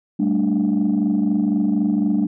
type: chord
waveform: sine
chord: G suspended second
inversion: none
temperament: equal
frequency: 196 / 220 / 293.7 Hz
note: G3 / A3 / D4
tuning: 0 / 0 / 0 cents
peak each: -19 dBFS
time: 0.19-2.27 s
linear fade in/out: 10 ms
effects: tanh soft clip ceiling -11 dBFS